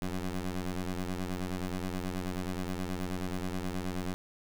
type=ring-modulated tone; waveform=20% pulse; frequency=90.3 Hz; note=F#2; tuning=42 cents flat; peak=-25 dBFS; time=0.02-4.14 s; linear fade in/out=0 ms; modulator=95 Hz; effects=none